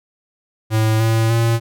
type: tone with pitch steps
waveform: square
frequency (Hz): 110 / 112.64 / 115.34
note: A2 / A2 / A#2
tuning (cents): 0 / +41 / -18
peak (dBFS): -14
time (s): 0.7-1.6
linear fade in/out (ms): 50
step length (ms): 300
effects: none